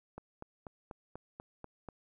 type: click train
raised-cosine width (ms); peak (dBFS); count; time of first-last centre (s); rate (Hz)
1; -30; 8; 0.18-1.887; 4.1
effects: 12-bit